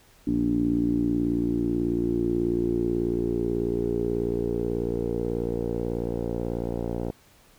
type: tone with low-pass filter sweep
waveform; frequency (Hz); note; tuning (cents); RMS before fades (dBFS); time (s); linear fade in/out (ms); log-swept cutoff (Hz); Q
10% pulse; 58.27; A#1; 0; -26; 0.27-7.11; 5; 280 to 560; 6.8
effects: pink hiss -57 dBFS RMS until 7.58 s